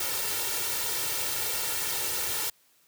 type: noise with comb filter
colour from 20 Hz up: white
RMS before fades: -30 dBFS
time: 0-2.5 s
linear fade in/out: 5 ms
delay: 2.2 ms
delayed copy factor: +0.7
effects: white hiss -64 dBFS RMS until 2.87 s + high-pass 80 Hz 12 dB/octave